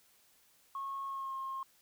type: tone with pitch glide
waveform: sine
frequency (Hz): 1092 to 1070.1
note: C#6 to C6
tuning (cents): -26 to +39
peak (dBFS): -36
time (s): 0.75-1.63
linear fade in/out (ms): 2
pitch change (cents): -35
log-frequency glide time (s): 1.07-1.34
effects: tanh soft clip ceiling -32 dBFS + white hiss -67 dBFS RMS until 1.81 s